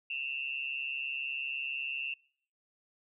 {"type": "tone with amplitude modulation", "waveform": "sine", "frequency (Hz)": 2706, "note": "E7", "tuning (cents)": 45, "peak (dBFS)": -30, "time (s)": [0.1, 2.14], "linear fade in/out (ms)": 5, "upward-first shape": "sine", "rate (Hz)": 140, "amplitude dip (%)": 85, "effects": ["noise-tail reverb RT60 0.6 s tail -25 dB re dry"]}